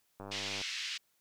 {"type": "click train", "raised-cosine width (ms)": 1, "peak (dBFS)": -31, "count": 42, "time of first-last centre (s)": [0.2, 0.615], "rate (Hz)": 98.9}
{"type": "band-pass noise", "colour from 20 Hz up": "pink", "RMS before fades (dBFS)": -39, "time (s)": [0.31, 0.98], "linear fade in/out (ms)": 10, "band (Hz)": [2100, 5500], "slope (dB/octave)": 24}
{"effects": ["white hiss -74 dBFS RMS until 1.2 s"]}